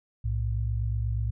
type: tone pair together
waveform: sine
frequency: 61.79 / 110.1 Hz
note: B1 / A2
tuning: +2 / +2 cents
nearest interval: minor seventh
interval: 1000 cents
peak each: -28 dBFS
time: 0.24-1.31 s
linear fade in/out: 10 ms
effects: none